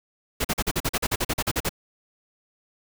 pink noise bursts, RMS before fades -24 dBFS, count 15, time 0.4-1.693 s, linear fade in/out 10 ms, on 47 ms, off 42 ms, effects none

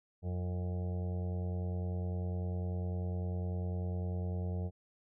harmonic tone with a mistuned harmonic, 90 Hz, F#2, 47 cents flat, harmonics 1 / 2 / 4 / 5 / 6 / 7 / 8 / 9, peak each -34 / -41 / -51 / -48 / -55 / -52 / -56 / -59 dBFS, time 0.22-4.71 s, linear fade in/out 50 ms, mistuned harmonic 4, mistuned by -67 cents, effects none

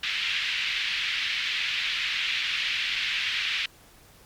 pink band-pass noise, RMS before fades -28 dBFS, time 0.03-3.66 s, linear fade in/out 5 ms, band 2100 to 3600 Hz, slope 24 dB/octave, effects pink hiss -54 dBFS RMS until 4.25 s + MP3 96 kbps

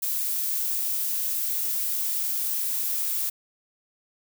violet noise with high-pass filter sweep, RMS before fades -27 dBFS, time 0.02-3.3 s, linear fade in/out 10 ms, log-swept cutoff 370 to 890 Hz, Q 2, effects none

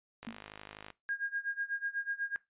click train, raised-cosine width 0.3 ms, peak -29 dBFS, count 36, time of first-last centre 0.23-0.903 s, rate 52 Hz
sine tone with exponential decay, 229 Hz, A#3, 31 cents flat, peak -36 dBFS, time 0.27-0.44 s, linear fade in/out 5 ms, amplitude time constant 35 ms
sine tone with tremolo, 1626 Hz, G#6, 37 cents flat, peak -30 dBFS, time 1.09-2.36 s, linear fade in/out 0 ms, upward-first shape sine, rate 8.1 Hz, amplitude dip 90%
effects noise-tail reverb RT60 0.2 s tail -20 dB re dry + resampled to 8000 Hz

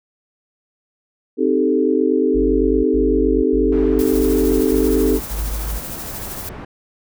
sine chord, A half-diminished seventh, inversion first, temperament equal, 261.6 / 311.1 / 392 / 440 Hz, C4 / Eb4 / G4 / A4, 0 / 0 / 0 / 0 cents, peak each -19 dBFS, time 1.37-5.2 s, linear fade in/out 50 ms
sine tone bursts, 52 Hz, G#1, 3 cents sharp, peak -21 dBFS, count 6, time 2.34-5.8 s, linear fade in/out 20 ms, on 500 ms, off 92 ms
pink low-pass noise, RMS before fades -33 dBFS, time 3.72-6.65 s, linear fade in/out 5 ms, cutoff 1600 Hz, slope 12 dB/octave
blue noise with tremolo, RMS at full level -29 dBFS, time 3.99-6.49 s, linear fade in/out 0 ms, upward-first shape triangle, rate 13 Hz, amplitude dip 45%
effects none

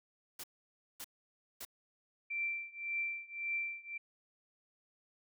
white noise bursts, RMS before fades -45 dBFS, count 3, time 0.39-1.651 s, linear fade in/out 5 ms, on 47 ms, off 560 ms
sine tone with tremolo, 2349 Hz, D7, in tune, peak -32 dBFS, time 2.3-3.98 s, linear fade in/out 10 ms, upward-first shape triangle, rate 1.8 Hz, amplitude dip 95%
effects none

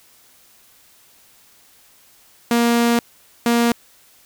sawtooth tone bursts at uneven times, 235.6 Hz, A#3, 19 cents sharp, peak -10 dBFS, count 2, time 2.51-2.99 / 3.46-3.72 s, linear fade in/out 2 ms, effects white hiss -52 dBFS RMS until 4.25 s

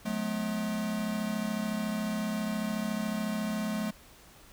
square tone cluster, 180.6 / 214.1 / 248.3 Hz, F#3 / A3 / B3, -42 / -47 / +9 cents, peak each -38 / -32 / -40 dBFS, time 0.05-3.91 s, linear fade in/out 10 ms, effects pink hiss -55 dBFS RMS until 4.52 s

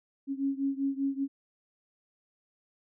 sine beating tone pair, 272.9 / 278 Hz, C#4 / C#4, -27 / +5 cents, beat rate 5.1 Hz, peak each -30 / -32 dBFS, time 0.27-1.28 s, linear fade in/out 50 ms, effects none

